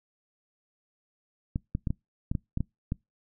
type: clicks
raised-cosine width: 5 ms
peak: -16 dBFS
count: 9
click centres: 1.559 / 1.751 / 1.872 / 1.905 / 2.315 / 2.352 / 2.574 / 2.606 / 2.921 s
effects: noise-tail reverb RT60 0.2 s tail -26 dB re dry